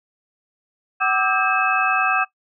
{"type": "tone cluster", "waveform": "sine", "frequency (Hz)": [755, 1185, 1295, 1597, 2590], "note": ["F#5", "D6", "E6", "G6", "E7"], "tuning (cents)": [35, 15, -31, 32, -31], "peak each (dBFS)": -23, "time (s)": [1, 2.25], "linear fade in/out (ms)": 20, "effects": ["noise-tail reverb RT60 0.1 s tail -18 dB re dry"]}